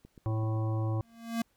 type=click train; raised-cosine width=3 ms; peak=-37 dBFS; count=5; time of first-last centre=0.05-0.562 s; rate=7.82 Hz
type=harmonic tone; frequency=110 Hz; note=A2; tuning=in tune; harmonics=1 / 3 / 5 / 7 / 9 / 10; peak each=-28 / -38 / -42 / -45 / -47 / -48 dBFS; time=0.26-1.01 s; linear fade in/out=0 ms
type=tone with exponential growth; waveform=square; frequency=230 Hz; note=A#3; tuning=23 cents flat; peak=-27 dBFS; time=1.02-1.42 s; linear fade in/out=5 ms; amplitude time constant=86 ms
effects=pink hiss -72 dBFS RMS until 1.56 s